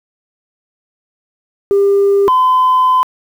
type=tone pair in turn; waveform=sine; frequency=398.9 / 1019.8 Hz; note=G4 / C6; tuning=+30 / -45 cents; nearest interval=octave + major third; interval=1625 cents; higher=second; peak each=-6 dBFS; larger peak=neither; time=1.71-2.28 / 2.28-3.03 s; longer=second; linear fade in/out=0 ms; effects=tanh soft clip ceiling -5 dBFS + 7-bit